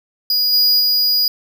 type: tone with level steps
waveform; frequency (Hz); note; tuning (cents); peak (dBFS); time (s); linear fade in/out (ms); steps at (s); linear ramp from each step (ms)
square; 4900; D#8; -27; -14 / -11 / -13; 0.3-1.28; 2; 0.52 / 0.79; 20
effects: none